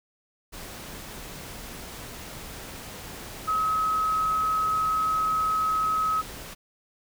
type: tone in noise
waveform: sine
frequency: 1278 Hz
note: D#6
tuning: 46 cents sharp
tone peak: -22 dBFS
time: 3.47-6.22 s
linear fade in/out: 20 ms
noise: pink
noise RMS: -40 dBFS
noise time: 0.52-6.55 s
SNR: +15 dB
effects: none